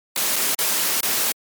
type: noise with dropouts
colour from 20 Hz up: white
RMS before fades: -21 dBFS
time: 0.16-1.32 s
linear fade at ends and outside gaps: 1 ms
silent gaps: 0.359-0.363 / 0.547-0.588 / 1.006-1.031 s
effects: high-pass 200 Hz 12 dB/octave + MP3 96 kbps